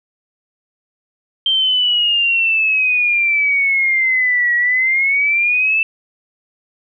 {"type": "exponential two-way sweep", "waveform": "sine", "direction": "down then up", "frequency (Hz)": [3156, 1912, 2659], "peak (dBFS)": -12, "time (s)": [1.46, 5.83], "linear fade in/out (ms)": 2, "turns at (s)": 4.55, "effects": []}